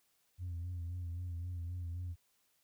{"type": "tone with vibrato", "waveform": "sine", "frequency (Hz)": 87.31, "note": "F2", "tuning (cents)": 0, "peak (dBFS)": -36, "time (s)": [0.38, 2.16], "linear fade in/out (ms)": 50, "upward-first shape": "sine", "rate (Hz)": 3.8, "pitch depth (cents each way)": 57, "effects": ["tanh soft clip ceiling -36 dBFS", "white hiss -75 dBFS RMS until 2.63 s"]}